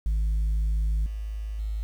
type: tone with level steps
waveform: sine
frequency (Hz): 53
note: G#1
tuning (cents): +36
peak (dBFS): -19 / -29 / -26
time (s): 0.06-1.83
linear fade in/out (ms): 0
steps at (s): 1.06 / 1.59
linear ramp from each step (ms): 2
effects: tanh soft clip ceiling -21 dBFS + 9-bit